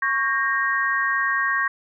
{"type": "chord", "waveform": "sine", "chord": "G diminished", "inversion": "second", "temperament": "equal with one note detuned", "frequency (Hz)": [1108.7, 1601.9, 1864.7], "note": ["Db6", "G6", "Bb6"], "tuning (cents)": [0, 37, 0], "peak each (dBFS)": [-24, -24, -23], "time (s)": [0.02, 1.68], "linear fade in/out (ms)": 5, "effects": []}